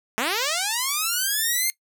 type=linear sweep; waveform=5% pulse; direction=up; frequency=207.7 to 2134 Hz; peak=-11 dBFS; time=0.18-1.7 s; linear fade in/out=0 ms; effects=noise-tail reverb RT60 0.1 s tail -20 dB re dry